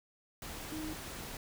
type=tone in noise; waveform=sine; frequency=311.1 Hz; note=D#4; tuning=in tune; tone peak=-39 dBFS; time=0.72-0.93 s; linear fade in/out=2 ms; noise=pink; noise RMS=-44 dBFS; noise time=0.42-1.37 s; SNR=+2 dB; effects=none